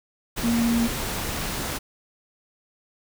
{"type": "tone in noise", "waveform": "sine", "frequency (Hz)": 233.1, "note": "A#3", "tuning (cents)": 0, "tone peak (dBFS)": -19, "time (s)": [0.43, 0.88], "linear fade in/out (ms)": 20, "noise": "pink", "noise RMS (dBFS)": -29, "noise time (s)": [0.36, 1.79], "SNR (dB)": 7, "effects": []}